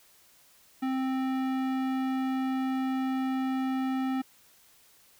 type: tone with tanh clipping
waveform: sine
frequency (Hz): 262.5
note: C4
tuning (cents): +6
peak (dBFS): -29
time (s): 0.82-4.22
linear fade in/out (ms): 10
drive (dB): 18
effects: white hiss -60 dBFS RMS until 5.19 s